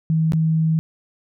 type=tone with dropouts; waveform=sine; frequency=160 Hz; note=D#3; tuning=49 cents sharp; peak=-15 dBFS; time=0.1-0.79 s; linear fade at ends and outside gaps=0 ms; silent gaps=0.321-0.334 s; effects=none